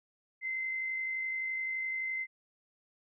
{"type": "tone with amplitude modulation", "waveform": "sine", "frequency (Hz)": 2068, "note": "C7", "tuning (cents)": -21, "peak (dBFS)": -31, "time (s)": [0.41, 2.27], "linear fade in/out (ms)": 50, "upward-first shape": "sine", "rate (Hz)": 51.7, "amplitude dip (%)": 30, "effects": []}